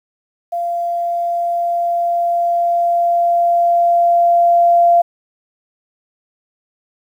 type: tone with level ramp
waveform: sine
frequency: 690 Hz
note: F5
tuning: 21 cents flat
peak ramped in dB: -17 to -7 dBFS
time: 0.52-5.02 s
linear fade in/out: 10 ms
effects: 8-bit